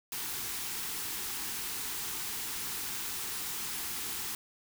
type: band-stop noise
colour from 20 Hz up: white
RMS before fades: -37 dBFS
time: 0.12-4.35 s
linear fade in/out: 2 ms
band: 480 to 740 Hz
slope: 96 dB/octave
effects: none